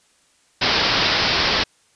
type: low-pass noise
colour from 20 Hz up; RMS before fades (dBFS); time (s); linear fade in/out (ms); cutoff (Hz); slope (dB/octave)
white; -19; 0.61-1.64; 10; 5300; 96
effects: white hiss -59 dBFS RMS until 1.95 s + resampled to 22050 Hz